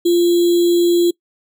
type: tone with sample-and-hold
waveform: sine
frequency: 346.3 Hz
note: F4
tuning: 15 cents flat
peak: -10 dBFS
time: 0.05-1.11 s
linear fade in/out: 10 ms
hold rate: 3675 Hz
effects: noise-tail reverb RT60 0.1 s tail -24 dB re dry